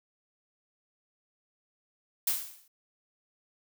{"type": "noise with exponential decay", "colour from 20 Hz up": "blue", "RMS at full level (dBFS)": -25, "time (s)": [2.27, 2.68], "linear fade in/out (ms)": 5, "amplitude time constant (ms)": 87, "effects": []}